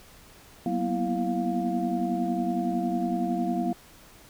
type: tone cluster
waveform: sine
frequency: 187.3 / 236 / 246.9 / 331.9 / 703 Hz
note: F#3 / A#3 / B3 / E4 / F5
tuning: +21 / +22 / 0 / +12 / +11 cents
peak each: -31 dBFS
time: 0.66-3.73 s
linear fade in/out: 2 ms
effects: pink hiss -52 dBFS RMS until 4.29 s